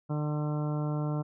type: harmonic tone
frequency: 150 Hz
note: D3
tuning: 37 cents sharp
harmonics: 1 / 2 / 3 / 4 / 5 / 6 / 7 / 8 / 9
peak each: -29 / -36 / -42 / -41 / -45 / -48 / -46 / -53 / -48 dBFS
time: 0.09-1.23 s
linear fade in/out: 20 ms
effects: none